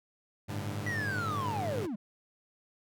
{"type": "chord", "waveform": "sawtooth", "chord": "G suspended second", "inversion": "none", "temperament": "equal with one note detuned", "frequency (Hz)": [100.06, 110, 146.83], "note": ["G2", "A2", "D3"], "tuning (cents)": [36, 0, 0], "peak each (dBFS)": [-33, -35, -37], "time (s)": [0.48, 1.87], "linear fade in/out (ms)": 20}
{"type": "linear sweep", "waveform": "triangle", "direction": "down", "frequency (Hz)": [1975.5, 185], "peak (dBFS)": -31, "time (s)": [0.86, 1.96], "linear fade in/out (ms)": 10}
{"effects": []}